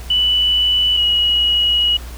sine tone pair in turn, 2971 / 2908 Hz, F#7 / F#7, +6 / -31 cents, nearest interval unison, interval 37 cents, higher first, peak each -12 dBFS, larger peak neither, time 0.1-0.97 / 0.97-1.97 s, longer second, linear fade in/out 5 ms, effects added 60 Hz sine -29 dBFS peak until 2.17 s + pink hiss -38 dBFS RMS until 2.17 s

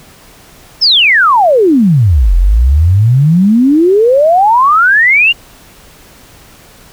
sine exponential two-way sweep, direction down then up, 5460 to 41.2 to 2882 Hz, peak -4 dBFS, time 0.81-5.33 s, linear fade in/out 20 ms, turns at 2.35 s, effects pink hiss -39 dBFS RMS until 6.92 s

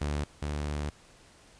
sawtooth tone pair in turn, 73.42 / 73.79 Hz, D2 / D2, 0 / +9 cents, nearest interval unison, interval 9 cents, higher second, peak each -25 / -27 dBFS, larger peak first, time 0.01-0.24 / 0.42-0.9 s, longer second, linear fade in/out 5 ms, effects pink hiss -57 dBFS RMS until 1.59 s + resampled to 22050 Hz

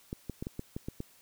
clicks, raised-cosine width 3 ms, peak -23 dBFS, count 8, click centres 0.129 / 0.297 / 0.425 / 0.469 / 0.594 / 0.765 / 0.885 / 1.004 s, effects white hiss -61 dBFS RMS until 1.21 s

